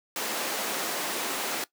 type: high-pass noise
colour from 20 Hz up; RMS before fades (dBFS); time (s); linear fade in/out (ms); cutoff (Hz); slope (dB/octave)
pink; -31; 0.16-1.64; 2; 320; 12
effects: noise-tail reverb RT60 0.1 s tail -18 dB re dry + high-pass 200 Hz 12 dB/octave